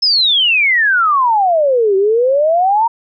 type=exponential two-way sweep; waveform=sine; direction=down then up; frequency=5274 to 378.2 to 942 Hz; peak=-9 dBFS; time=0.02-2.88 s; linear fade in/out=10 ms; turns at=1.96 s; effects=none